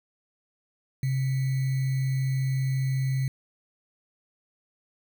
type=tone with sample-and-hold; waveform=sine; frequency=132.7 Hz; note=C3; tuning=25 cents sharp; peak=-23 dBFS; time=1.03-3.28 s; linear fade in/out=2 ms; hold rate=2100 Hz; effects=none